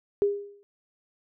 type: tone with exponential decay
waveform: sine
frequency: 405.3 Hz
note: G#4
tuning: 42 cents flat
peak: -17 dBFS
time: 0.22-0.63 s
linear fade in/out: 0 ms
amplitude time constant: 89 ms
effects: none